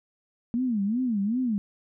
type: tone with vibrato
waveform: sine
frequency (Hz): 225.4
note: A3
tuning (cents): +42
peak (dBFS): -23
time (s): 0.54-1.58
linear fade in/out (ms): 0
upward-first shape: sine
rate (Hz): 2.6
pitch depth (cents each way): 240
effects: none